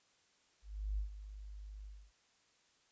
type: tone with ADSR envelope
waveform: sine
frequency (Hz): 51.1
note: G#1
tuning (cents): -27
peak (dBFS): -33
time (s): 0.62-2.12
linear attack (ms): 360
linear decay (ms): 110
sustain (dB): -13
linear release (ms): 270
effects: white hiss -72 dBFS RMS until 2.91 s + resampled to 16000 Hz